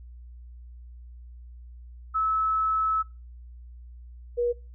sine tone pair in turn, 1300 / 480.8 Hz, E6 / B4, -24 / -46 cents, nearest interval octave + perfect fourth, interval 1722 cents, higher first, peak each -22 dBFS, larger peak neither, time 2.14-3.03 / 4.37-4.53 s, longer first, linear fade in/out 20 ms, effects noise-tail reverb RT60 0.3 s tail -23 dB re dry + added 60 Hz sine -42 dBFS peak until 4.74 s

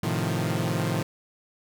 sawtooth chord, F dominant seventh, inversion first, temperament equal, 110 / 130.81 / 155.56 / 174.61 Hz, A2 / C3 / Eb3 / F3, 0 / 0 / 0 / 0 cents, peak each -26 / -27 / -26 / -26 dBFS, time 0.03-1.03 s, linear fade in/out 5 ms, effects none

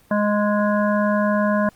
harmonic tone, 207.7 Hz, G#3, in tune, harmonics 1 / 3 / 5 / 7 / 8, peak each -19 / -21 / -25 / -30 / -29 dBFS, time 0.11-1.69 s, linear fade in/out 2 ms, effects pink hiss -55 dBFS RMS until 1.75 s + Opus 32 kbps

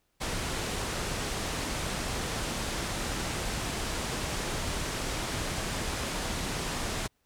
pink low-pass noise, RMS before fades -33 dBFS, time 0.2-7.08 s, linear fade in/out 20 ms, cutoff 9900 Hz, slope 24 dB/octave, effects pink hiss -74 dBFS RMS until 7.25 s

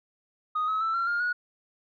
sine tone with pitch steps, 1244.5 / 1283.9 / 1324.6 / 1366.6 / 1409.9 / 1454.5 Hz, D#6 / E6 / E6 / F6 / F6 / F#6, 0 / -46 / +8 / -38 / +16 / -30 cents, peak -23 dBFS, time 0.55-1.33 s, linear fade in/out 10 ms, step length 130 ms, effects tanh soft clip ceiling -22 dBFS

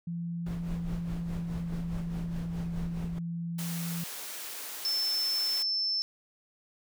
sine tone with pitch glide, 170.1 to 169.02 Hz, F3 to E3, -45 to +44 cents, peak -32 dBFS, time 0.07-4.04 s, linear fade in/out 5 ms, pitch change -11 cents, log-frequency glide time 0.5-2 s
brown noise with tremolo, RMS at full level -37 dBFS, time 0.46-3.19 s, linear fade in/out 5 ms, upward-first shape sine, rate 4.8 Hz, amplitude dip 60%
white high-pass noise, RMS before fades -40 dBFS, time 3.58-5.63 s, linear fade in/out 10 ms, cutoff 330 Hz, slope 12 dB/octave
sine tone, 5300 Hz, E8, 9 cents sharp, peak -27 dBFS, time 4.85-6.02 s, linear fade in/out 0 ms
effects none

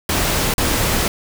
pink noise with dropouts, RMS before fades -18 dBFS, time 0.09-1.08 s, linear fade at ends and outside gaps 2 ms, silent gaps 0.539-0.58 s, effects none

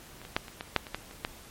clicks, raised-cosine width 0.3 ms, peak -30 / -28 / -9 / -26 / -19 / -6 / -25 / -15 / -30 / -13 dBFS, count 10, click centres 0.216 / 0.251 / 0.365 / 0.482 / 0.609 / 0.763 / 0.868 / 0.946 / 1.111 / 1.249 s, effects pink hiss -50 dBFS RMS until 1.5 s + MP3 64 kbps

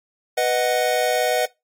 square chord, B major, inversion none, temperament equal, 493.9 / 622.3 / 740 Hz, B4 / D#5 / F#5, 0 / 0 / 0 cents, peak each -23 dBFS, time 0.37-1.46 s, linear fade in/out 10 ms, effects noise-tail reverb RT60 0.2 s tail -21 dB re dry + AAC 64 kbps

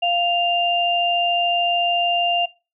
sine tone pair together, 698.5 / 2794 Hz, F5 / F7, 0 / 0 cents, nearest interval 2 octaves, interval 2400 cents, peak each -19 / -20 dBFS, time 0.02-2.46 s, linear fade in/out 10 ms, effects noise-tail reverb RT60 0.3 s tail -21 dB re dry

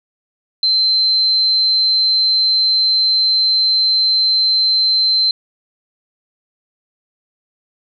sine tone, 4100 Hz, C8, 36 cents flat, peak -11 dBFS, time 0.63-5.31 s, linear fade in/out 2 ms, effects none

